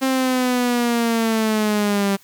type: linear sweep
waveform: sawtooth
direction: down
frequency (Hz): 265.9 to 196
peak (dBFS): -13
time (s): 0.01-2.17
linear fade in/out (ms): 20
effects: white hiss -52 dBFS RMS until 2.23 s